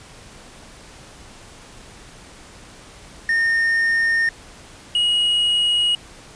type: tone pair in turn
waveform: triangle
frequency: 1829 / 2895 Hz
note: A#6 / F#7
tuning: -33 / -38 cents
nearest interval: minor sixth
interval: 795 cents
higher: second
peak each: -14 dBFS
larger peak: neither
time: 3.29-4.29 / 4.95-5.95 s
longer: neither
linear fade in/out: 2 ms
effects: pink hiss -43 dBFS RMS until 6.35 s + resampled to 22050 Hz